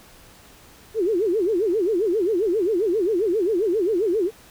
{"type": "tone with vibrato", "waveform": "sine", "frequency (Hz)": 392, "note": "G4", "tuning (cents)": 0, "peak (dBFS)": -18, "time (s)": [0.94, 4.31], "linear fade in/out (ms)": 50, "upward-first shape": "sine", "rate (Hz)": 7.5, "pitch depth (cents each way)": 260, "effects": ["pink hiss -49 dBFS RMS until 4.5 s"]}